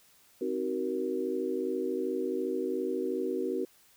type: chord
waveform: sine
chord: C half-diminished seventh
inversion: none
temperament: just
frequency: 261.6 / 314 / 376.7 / 470.9 Hz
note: C4 / Eb4 / Gb4 / Bb4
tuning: 0 / +16 / +31 / +18 cents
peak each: -36 / -37 / -32 / -35 dBFS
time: 0.41-3.65 s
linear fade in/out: 5 ms
effects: white hiss -62 dBFS RMS until 3.96 s